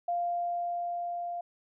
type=tone with level ramp; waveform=sine; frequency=697 Hz; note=F5; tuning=4 cents flat; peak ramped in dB=-27 to -33 dBFS; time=0.08-1.41 s; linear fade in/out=5 ms; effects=none